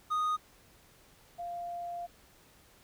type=tone pair in turn; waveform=triangle / sine; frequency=1240 / 695.9 Hz; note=D#6 / F5; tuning=-6 / -6 cents; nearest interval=minor seventh; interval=1000 cents; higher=first; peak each=-26 / -36 dBFS; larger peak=first; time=0.1-0.37 / 1.38-2.07 s; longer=second; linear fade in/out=20 ms; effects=pink hiss -61 dBFS RMS until 2.83 s